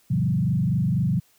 sine tone with frequency modulation, 150.9 Hz, D3, 47 cents sharp, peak -19 dBFS, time 0.1-1.2 s, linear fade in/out 10 ms, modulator 24.1 Hz, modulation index 1.7, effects white hiss -61 dBFS RMS until 1.38 s

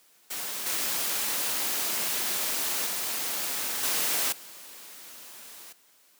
white noise with level steps, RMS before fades -34 / -29 / -31 / -27 / -46 dBFS, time 0.3-5.73 s, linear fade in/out 10 ms, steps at 0.66 / 2.86 / 3.83 / 4.32 s, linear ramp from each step 5 ms, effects white hiss -61 dBFS RMS until 6.19 s + high-pass 200 Hz 12 dB/octave

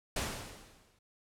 pink noise with exponential decay, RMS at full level -32 dBFS, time 0.16-0.99 s, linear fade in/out 5 ms, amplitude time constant 180 ms, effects low-pass 11000 Hz 12 dB/octave

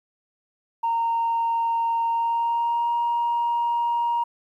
sine tone with pitch glide, 923 to 943.5 Hz, A#5 to A#5, -17 to +21 cents, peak -19 dBFS, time 0.83-4.24 s, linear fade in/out 10 ms, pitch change +38 cents, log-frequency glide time 2.07-2.93 s, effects tanh soft clip ceiling -17 dBFS + 10-bit

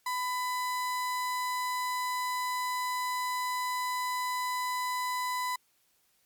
35% pulse tone, 1000 Hz, B5, 21 cents sharp, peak -28 dBFS, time 0.06-5.56 s, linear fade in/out 5 ms, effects white hiss -70 dBFS RMS until 6.25 s + MP3 96 kbps

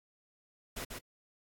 pink noise with echo, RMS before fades -40 dBFS, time 0.76-0.85 s, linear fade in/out 10 ms, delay 140 ms, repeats 1, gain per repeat -3 dB, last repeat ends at 0.99 s, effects AAC 64 kbps

